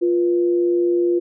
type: tone pair together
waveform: sine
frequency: 349.2 / 488.7 Hz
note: F4 / B4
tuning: 0 / -18 cents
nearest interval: tritone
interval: 582 cents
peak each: -15 / -26 dBFS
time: 0.01-1.2 s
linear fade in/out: 20 ms
effects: none